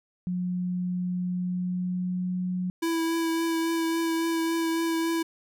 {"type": "tone with pitch glide", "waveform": "sine", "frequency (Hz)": [180, 181.88], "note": ["F#3", "F#3"], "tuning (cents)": [-47, -29], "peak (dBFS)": -26, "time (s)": [0.27, 2.7], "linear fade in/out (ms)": 0, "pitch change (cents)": 18, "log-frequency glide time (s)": [1.31, 2.38]}
{"type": "tone with vibrato", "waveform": "square", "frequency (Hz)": 329.6, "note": "E4", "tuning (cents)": 0, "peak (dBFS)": -25, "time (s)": [2.82, 5.23], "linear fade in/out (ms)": 10, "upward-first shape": "triangle", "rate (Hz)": 3.6, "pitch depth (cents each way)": 15}
{"effects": []}